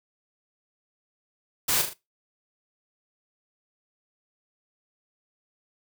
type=noise with echo; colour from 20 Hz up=white; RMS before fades=-24 dBFS; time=1.68-1.82 s; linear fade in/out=10 ms; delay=39 ms; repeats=3; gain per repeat=-6 dB; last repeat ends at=1.937 s; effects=noise-tail reverb RT60 0.2 s tail -18 dB re dry